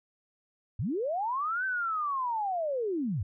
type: linear two-way sweep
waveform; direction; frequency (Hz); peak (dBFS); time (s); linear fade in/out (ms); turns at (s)
sine; up then down; 79.5 to 1557 to 79.5; -28; 0.79-3.23; 5; 1.65
effects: none